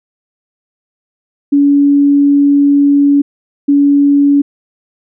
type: tone pair in turn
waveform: sine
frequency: 284.1 / 284.1 Hz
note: C#4 / C#4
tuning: +43 / +43 cents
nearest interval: unison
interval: 0 cents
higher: neither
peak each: -5 dBFS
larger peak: neither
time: 1.52-3.22 / 3.68-4.42 s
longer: first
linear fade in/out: 10 ms
effects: none